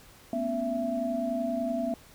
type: tone cluster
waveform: sine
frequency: 223.4 / 246.6 / 277 / 667 Hz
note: A3 / B3 / C#4 / E5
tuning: +27 / -2 / -1 / +20 cents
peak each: -39 / -31 / -37 / -30 dBFS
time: 0.33-1.94 s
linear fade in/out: 2 ms
effects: pink hiss -54 dBFS RMS until 2.14 s